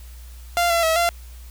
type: tone with pitch steps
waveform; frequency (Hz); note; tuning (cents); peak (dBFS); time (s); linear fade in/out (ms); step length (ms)
sawtooth; 694 / 677 / 646 / 688; F5 / E5 / E5 / F5; -11 / +46 / -35 / -26; -13; 0.57-1.09; 0; 130
effects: added 60 Hz sine -37 dBFS peak until 1.5 s + white hiss -50 dBFS RMS until 1.5 s

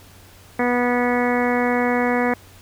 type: harmonic tone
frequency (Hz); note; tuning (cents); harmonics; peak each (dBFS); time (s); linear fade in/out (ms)
244.6; B3; -16; 1 / 2 / 3 / 4 / 5 / 6 / 7 / 8 / 9; -21 / -22 / -25 / -28 / -31 / -33 / -29 / -29 / -30; 0.59-2.34; 5
effects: added 93 Hz sine -48 dBFS peak until 2.61 s + pink hiss -48 dBFS RMS until 2.61 s

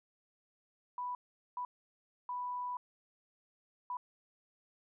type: tone bursts at uneven times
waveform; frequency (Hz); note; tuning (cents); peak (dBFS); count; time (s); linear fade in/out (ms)
sine; 987.8; B5; 0; -36; 4; 0.98-1.15 / 1.57-1.65 / 2.29-2.77 / 3.9-3.97; 2
effects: none

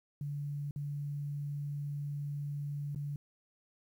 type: tone with dropouts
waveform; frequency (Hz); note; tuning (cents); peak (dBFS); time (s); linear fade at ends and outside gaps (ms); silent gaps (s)
sine; 144.3; D3; -30; -35; 0.21-3.16; 2; 0.71-0.76 / 2.948-2.959
effects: 11-bit

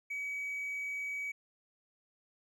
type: tone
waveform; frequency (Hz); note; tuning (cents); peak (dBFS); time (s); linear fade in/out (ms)
triangle; 2272; C#7; +42; -33; 0.1-1.32; 10
effects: tanh soft clip ceiling -30 dBFS

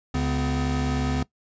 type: tone cluster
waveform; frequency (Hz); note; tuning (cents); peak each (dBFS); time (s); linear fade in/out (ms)
square; 71 / 141.1 / 252.7; C#2 / C#3 / B3; +42 / +31 / +40; -28; 0.14-1.23; 5
effects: noise-tail reverb RT60 0.1 s tail -20 dB re dry + resampled to 16000 Hz

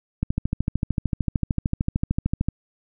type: click train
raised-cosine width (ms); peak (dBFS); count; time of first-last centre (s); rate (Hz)
5; -9; 31; 0.23-2.486; 13.3
effects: none

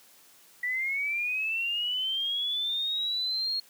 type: linear sweep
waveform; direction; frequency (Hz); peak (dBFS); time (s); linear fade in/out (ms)
sine; up; 1950 to 4300; -27; 0.63-3.6; 5
effects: white hiss -57 dBFS RMS until 3.69 s + high-pass 150 Hz 12 dB/octave

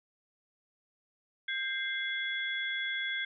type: tone cluster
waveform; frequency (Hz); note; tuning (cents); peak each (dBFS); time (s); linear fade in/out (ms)
sine; 1587 / 2090 / 3374; G6 / C7 / G#7; +21 / -2 / +27; -35 / -36 / -37; 1.48-3.25; 5
effects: none

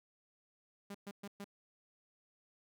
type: tone bursts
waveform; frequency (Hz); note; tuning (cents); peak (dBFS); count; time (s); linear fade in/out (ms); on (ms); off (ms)
sawtooth; 201; G3; +44; -40; 4; 0.9-1.444; 5; 46; 120
effects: none

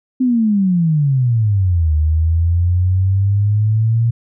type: exponential two-way sweep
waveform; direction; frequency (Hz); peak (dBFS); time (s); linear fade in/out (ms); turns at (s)
sine; down then up; 261.6 to 76 to 117.5; -11; 0.2-4.11; 10; 1.94
effects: none

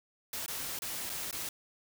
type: noise with dropouts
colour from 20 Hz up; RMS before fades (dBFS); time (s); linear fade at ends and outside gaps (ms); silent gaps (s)
white; -38; 0.33-1.49; 2; 0.462-0.48 / 0.789-0.82 / 1.095-1.099 / 1.311-1.327
effects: none

